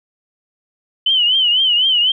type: tone with vibrato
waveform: sine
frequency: 3004 Hz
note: F#7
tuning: 26 cents sharp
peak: -11 dBFS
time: 1.06-2.12 s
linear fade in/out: 5 ms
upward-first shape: triangle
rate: 4 Hz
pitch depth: 120 cents each way
effects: none